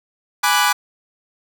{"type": "chord", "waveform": "sawtooth", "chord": "G# half-diminished seventh", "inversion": "none", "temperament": "equal", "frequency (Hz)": [830.6, 987.8, 1174.7, 1480], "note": ["G#5", "B5", "D6", "F#6"], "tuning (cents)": [0, 0, 0, 0], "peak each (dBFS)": -16, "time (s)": [0.43, 0.73], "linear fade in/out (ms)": 10, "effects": []}